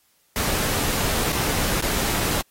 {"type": "noise with dropouts", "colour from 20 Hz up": "pink", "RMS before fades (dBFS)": -24, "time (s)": [0.36, 2.41], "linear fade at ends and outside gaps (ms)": 0, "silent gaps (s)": [[1.32, 1.329], [1.806, 1.823]], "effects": ["white hiss -63 dBFS RMS until 2.5 s", "AAC 48 kbps"]}